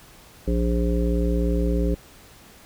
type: harmonic tone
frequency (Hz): 58.5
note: A#1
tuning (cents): +7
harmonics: 1 / 3 / 5 / 7 / 9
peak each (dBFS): -21 / -26 / -28 / -29 / -31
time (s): 0.47-1.95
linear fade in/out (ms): 10
effects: pink hiss -49 dBFS RMS until 2.65 s